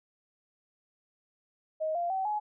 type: tone with pitch steps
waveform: sine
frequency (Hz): 628 / 692.8 / 764.3 / 843.1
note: D#5 / F5 / G5 / G#5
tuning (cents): +16 / -14 / -44 / +26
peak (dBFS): -28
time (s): 1.8-2.4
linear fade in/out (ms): 20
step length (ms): 150
effects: none